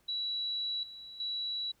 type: tone with level steps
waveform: sine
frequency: 3921 Hz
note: B7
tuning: 13 cents flat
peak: -32 / -45 / -33 dBFS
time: 0.08-1.72 s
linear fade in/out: 10 ms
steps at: 0.83 / 1.2 s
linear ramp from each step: 2 ms
effects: pink hiss -70 dBFS RMS until 1.8 s